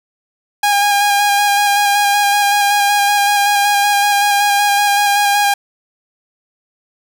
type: tone with vibrato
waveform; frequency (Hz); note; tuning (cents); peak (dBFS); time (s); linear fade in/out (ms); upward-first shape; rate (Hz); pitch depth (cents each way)
sawtooth; 814; G#5; -35; -7; 0.63-5.54; 5; square; 5.3; 17
effects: none